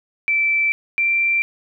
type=tone pair in turn; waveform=sine; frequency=2328 / 2355 Hz; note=D7 / D7; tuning=-16 / +4 cents; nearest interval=unison; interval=20 cents; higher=second; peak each=-15 dBFS; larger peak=neither; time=0.28-0.72 / 0.98-1.42 s; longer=neither; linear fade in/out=0 ms; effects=none

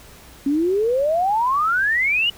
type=exponential sweep; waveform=sine; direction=up; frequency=270.9 to 2960 Hz; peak=-16 dBFS; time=0.46-2.3 s; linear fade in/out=5 ms; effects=added 60 Hz sine -50 dBFS peak until 2.37 s + pink hiss -45 dBFS RMS until 2.37 s

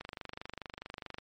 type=click train; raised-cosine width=0.3 ms; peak=-25 dBFS; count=30; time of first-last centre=0.01-1.184 s; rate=24.7 Hz; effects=MP3 48 kbps

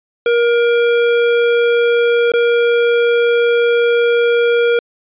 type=tone with dropouts; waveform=square; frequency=472.7 Hz; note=A#4; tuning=24 cents sharp; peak=-11 dBFS; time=0.26-4.79 s; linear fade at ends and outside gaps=2 ms; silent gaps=2.319-2.337 s; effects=resampled to 8000 Hz

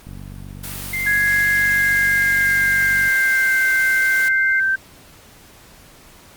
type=click train; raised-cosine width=5 ms; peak=-23 dBFS; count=145; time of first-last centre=0.07-3.076 s; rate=47.9 Hz
type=noise; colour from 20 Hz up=white; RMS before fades=-31 dBFS; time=0.63-4.29 s; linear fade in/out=10 ms
type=tone; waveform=sine; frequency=2093 Hz; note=C7; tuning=in tune; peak=-20 dBFS; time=0.93-4.6 s; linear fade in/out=5 ms
type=tone with pitch glide; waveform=sine; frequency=1661.2 to 1558.9 Hz; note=G#6 to G6; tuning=0 to -10 cents; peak=-15 dBFS; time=1.06-4.76 s; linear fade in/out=10 ms; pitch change=-110 cents; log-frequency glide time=1.54-3.64 s
effects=pink hiss -46 dBFS RMS until 6.36 s + Opus 48 kbps

